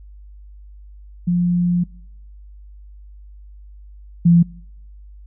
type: tone pair in turn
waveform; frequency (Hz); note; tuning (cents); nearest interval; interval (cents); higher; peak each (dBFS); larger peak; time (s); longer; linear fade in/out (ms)
sine; 175.8 / 170.8; F3 / F3; +12 / -38; unison; 50; first; -14 / -8; second; 1.27-1.84 / 4.25-4.43; first; 10
effects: noise-tail reverb RT60 0.7 s tail -25 dB re dry + added 50 Hz sine -38 dBFS peak until 5.26 s